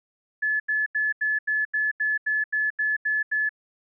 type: tone bursts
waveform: sine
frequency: 1721 Hz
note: A6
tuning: 39 cents flat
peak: -21 dBFS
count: 12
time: 0.42-3.493 s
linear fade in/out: 10 ms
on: 180 ms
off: 83 ms
effects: none